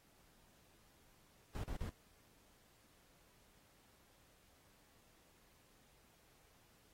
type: noise bursts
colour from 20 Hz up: brown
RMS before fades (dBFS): -42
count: 3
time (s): 1.55-1.894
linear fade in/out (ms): 2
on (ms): 88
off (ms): 40
effects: pink hiss -70 dBFS RMS until 6.93 s + AAC 48 kbps